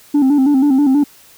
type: tone with vibrato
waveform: sine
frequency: 277.2 Hz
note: C#4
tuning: in tune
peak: -6 dBFS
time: 0.14-1.04 s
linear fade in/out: 10 ms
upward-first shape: square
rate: 6.2 Hz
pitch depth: 86 cents each way
effects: tanh soft clip ceiling -8 dBFS + white hiss -45 dBFS RMS until 1.37 s